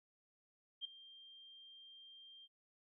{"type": "tone with ADSR envelope", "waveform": "sine", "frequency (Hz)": 3180, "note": "G7", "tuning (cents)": 24, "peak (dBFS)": -38, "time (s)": [0.81, 2.48], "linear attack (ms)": 37, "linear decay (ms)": 8, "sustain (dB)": -18, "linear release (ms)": 37, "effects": []}